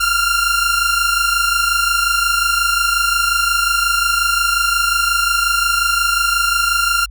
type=tone pair together; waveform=sawtooth; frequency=1374.4 / 1400 Hz; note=F6 / F6; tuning=-28 / +4 cents; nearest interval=unison; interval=32 cents; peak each=-13 dBFS; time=0-7.06 s; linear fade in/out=10 ms; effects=added 50 Hz sine -31 dBFS peak until 7.1 s